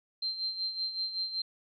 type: tone with tremolo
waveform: sine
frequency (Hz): 4141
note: C8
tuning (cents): -19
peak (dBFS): -29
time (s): 0.22-1.42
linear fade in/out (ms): 5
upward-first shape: sine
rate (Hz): 5.3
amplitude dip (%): 65
effects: none